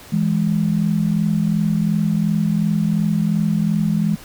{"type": "tone pair together", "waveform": "sine", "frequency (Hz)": [164.81, 207.6], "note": ["E3", "G#3"], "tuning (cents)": [0, 0], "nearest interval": "major third", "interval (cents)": 400, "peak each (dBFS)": [-18, -18], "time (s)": [0.12, 4.16], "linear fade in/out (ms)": 10, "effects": ["pink hiss -41 dBFS RMS until 4.24 s"]}